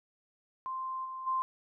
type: tone with level steps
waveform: sine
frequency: 1045 Hz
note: C6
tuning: 2 cents flat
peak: -34 / -38 / -28 dBFS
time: 0.66-1.42 s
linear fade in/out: 0 ms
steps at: 1.04 / 1.26 s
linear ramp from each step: 20 ms
effects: none